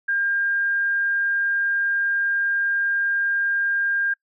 sine tone, 1605 Hz, G6, 40 cents sharp, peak -19 dBFS, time 0.08-4.14 s, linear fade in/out 10 ms, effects noise-tail reverb RT60 0.1 s tail -26 dB re dry

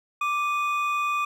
triangle tone pair together, 1174.7 / 2484 Hz, D6 / D#7, 0 / -3 cents, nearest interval octave + minor second, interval 1297 cents, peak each -22 / -28 dBFS, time 0.21-1.25 s, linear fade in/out 5 ms, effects none

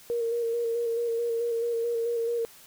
sine tone with vibrato, 466.3 Hz, A#4, 1 cent sharp, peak -25 dBFS, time 0.1-2.45 s, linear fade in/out 0 ms, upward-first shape square, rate 4.6 Hz, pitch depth 23 cents each way, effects white hiss -52 dBFS RMS until 2.66 s

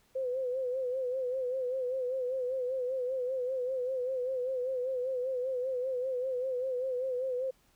sine tone with vibrato, 511 Hz, C5, 41 cents flat, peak -30 dBFS, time 0.15-7.51 s, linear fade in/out 10 ms, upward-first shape sine, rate 5.1 Hz, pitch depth 68 cents each way, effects pink hiss -68 dBFS RMS until 7.75 s

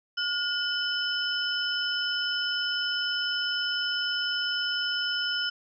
sine tone cluster, 1434 / 3010 / 5250 Hz, F6 / F#7 / E8, +45 / +29 / -8 cents, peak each -30 / -30 / -32 dBFS, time 0.17-5.5 s, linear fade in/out 10 ms, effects none

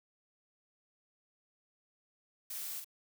blue noise with echo, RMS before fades -42 dBFS, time 2.5-2.8 s, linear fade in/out 5 ms, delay 45 ms, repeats 1, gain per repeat -5 dB, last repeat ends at 2.845 s, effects none

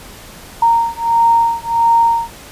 sine beating tone pair, 925 / 926.5 Hz, A#5 / A#5, -14 / -11 cents, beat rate 1.5 Hz, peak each -13 dBFS, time 0.62-2.3 s, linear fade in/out 5 ms, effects pink hiss -36 dBFS RMS until 2.51 s + resampled to 32000 Hz

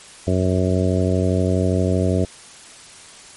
harmonic tone, 92.5 Hz, F#2, in tune, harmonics 1 / 2 / 3 / 4 / 5 / 6 / 7, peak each -19 / -22 / -24 / -25 / -26 / -27 / -27 dBFS, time 0.27-2.25 s, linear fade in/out 5 ms, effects white hiss -42 dBFS RMS until 3.36 s + MP3 48 kbps

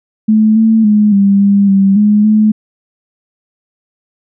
sine tone with pitch steps, 216.7 / 222.4 / 210.2 / 198.5 / 200.2 / 195.2 / 209 / 214.5 Hz, A3 / A3 / G#3 / G3 / G3 / G3 / G#3 / A3, -26 / +19 / +21 / +22 / +37 / -7 / +11 / -44 cents, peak -5 dBFS, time 0.28-2.52 s, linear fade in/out 10 ms, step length 280 ms, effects none

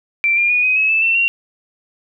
sine tone with pitch steps, 2349 / 2403 / 2457 / 2513 / 2570 / 2629 / 2689 / 2750 Hz, D7 / D7 / D#7 / D#7 / E7 / E7 / E7 / F7, 0 / +39 / -22 / +17 / -45 / -5 / +34 / -27 cents, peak -12 dBFS, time 0.24-1.28 s, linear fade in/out 0 ms, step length 130 ms, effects none

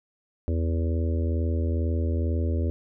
harmonic tone, 82.2 Hz, E2, 4 cents flat, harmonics 1 / 3 / 4 / 5 / 6 / 7, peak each -23 / -33 / -35 / -37 / -39 / -40 dBFS, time 0.48-2.7 s, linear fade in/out 0 ms, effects none

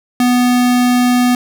square tone, 246.9 Hz, B3, in tune, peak -10 dBFS, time 0.2-1.35 s, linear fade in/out 2 ms, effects none

